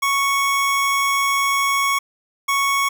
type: tone pair in turn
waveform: 25% pulse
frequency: 1108.7 / 1108.7 Hz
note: C#6 / C#6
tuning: 0 / 0 cents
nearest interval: unison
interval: 0 cents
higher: neither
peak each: -13 / -13 dBFS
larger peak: neither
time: 0.02-1.99 / 2.48-2.89 s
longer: first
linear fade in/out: 10 ms
effects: none